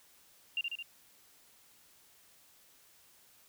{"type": "tone with echo", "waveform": "sine", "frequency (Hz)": 2784, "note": "F7", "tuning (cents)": -6, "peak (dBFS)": -30, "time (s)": [0.57, 0.61], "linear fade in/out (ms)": 2, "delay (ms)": 72, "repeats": 3, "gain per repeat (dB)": -3, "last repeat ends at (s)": 0.826, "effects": ["white hiss -63 dBFS RMS until 3.48 s"]}